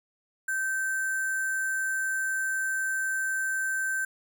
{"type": "tone with sample-and-hold", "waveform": "sine", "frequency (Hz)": 1552, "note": "G6", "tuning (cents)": -18, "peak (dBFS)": -26, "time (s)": [0.48, 4.05], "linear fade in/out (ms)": 5, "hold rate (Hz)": 8820, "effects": []}